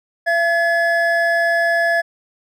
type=tone pair together; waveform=triangle; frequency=677 / 1704.1 Hz; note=E5 / G#6; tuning=+46 / +44 cents; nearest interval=octave + major third; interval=1598 cents; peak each=-15 dBFS; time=0.26-2.02 s; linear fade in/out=20 ms; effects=none